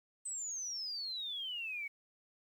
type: exponential sweep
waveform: sine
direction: down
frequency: 8210 to 2217 Hz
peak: -38 dBFS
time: 0.25-1.88 s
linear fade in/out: 10 ms
effects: 11-bit